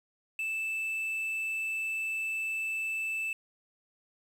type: tone with quantisation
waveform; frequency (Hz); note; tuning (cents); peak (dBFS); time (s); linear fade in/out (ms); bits
triangle; 2637; E7; 0; -29; 0.39-3.33; 2; 9
effects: none